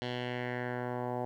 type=tone with low-pass filter sweep; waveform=10% pulse; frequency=123.47 Hz; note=B2; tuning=in tune; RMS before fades=-36 dBFS; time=0.02-1.25 s; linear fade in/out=0 ms; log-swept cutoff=3700 to 810 Hz; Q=2.4; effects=11-bit